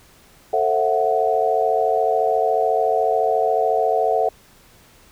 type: chord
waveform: sine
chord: F# half-diminished seventh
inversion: first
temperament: just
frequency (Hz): 444 / 532.8 / 666 / 740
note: A4 / C5 / E5 / F#5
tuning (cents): +16 / +31 / +18 / 0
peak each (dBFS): -21 / -25 / -21 / -20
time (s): 0.53-4.29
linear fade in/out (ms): 5
effects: pink hiss -51 dBFS RMS until 5.11 s